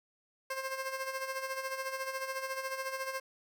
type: tone with tremolo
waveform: 15% pulse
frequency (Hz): 530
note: C5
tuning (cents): +22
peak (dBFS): -27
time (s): 0.5-3.2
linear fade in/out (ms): 5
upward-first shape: sine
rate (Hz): 14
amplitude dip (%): 60
effects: none